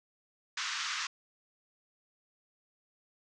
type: band-pass noise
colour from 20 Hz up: pink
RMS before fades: -36 dBFS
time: 0.57-1.07 s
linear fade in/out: 5 ms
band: 1100 to 6700 Hz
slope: 48 dB/octave
effects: none